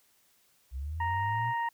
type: linear sweep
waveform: sine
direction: up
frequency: 61.74 to 123.4 Hz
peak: -33 dBFS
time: 0.71-1.54 s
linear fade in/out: 50 ms
type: harmonic tone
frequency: 932.3 Hz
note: A#5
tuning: in tune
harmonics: 1 / 2 / 3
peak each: -29 / -36 / -51 dBFS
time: 1-1.69 s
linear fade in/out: 5 ms
effects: white hiss -67 dBFS RMS until 1.73 s